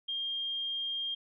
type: tone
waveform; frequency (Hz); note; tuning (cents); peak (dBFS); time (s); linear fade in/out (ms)
sine; 3212; G7; +41; -32; 0.08-1.15; 10
effects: none